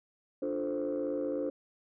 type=chord; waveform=sine; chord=D minor seventh; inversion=none; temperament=equal; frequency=293.7 / 349.2 / 440 / 523.3 Hz; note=D4 / F4 / A4 / C5; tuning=0 / 0 / 0 / 0 cents; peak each=-34 / -38 / -37 / -33 dBFS; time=0.42-1.5 s; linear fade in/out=5 ms; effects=tanh soft clip ceiling -25 dBFS